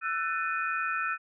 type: tone cluster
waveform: sine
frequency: 1333 / 1495 / 1781 / 2480 Hz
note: E6 / F#6 / A6 / D#7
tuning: +19 / +17 / +21 / -6 cents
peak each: -31 / -33 / -37 / -35 dBFS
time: 0.01-1.18 s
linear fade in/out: 50 ms
effects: none